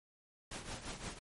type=noise with tremolo; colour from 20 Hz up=pink; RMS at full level=-42 dBFS; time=0.51-1.19 s; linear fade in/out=5 ms; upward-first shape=triangle; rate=5.8 Hz; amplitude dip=75%; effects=MP3 48 kbps